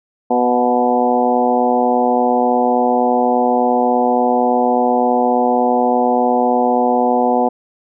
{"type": "harmonic tone with a mistuned harmonic", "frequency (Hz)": 123.47, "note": "B2", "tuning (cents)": 0, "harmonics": [2, 3, 4, 5, 6, 7, 8], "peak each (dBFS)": [-18, -23, -18, -23, -16, -20, -28], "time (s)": [0.3, 7.49], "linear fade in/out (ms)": 10, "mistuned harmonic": 6, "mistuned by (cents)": -20, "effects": []}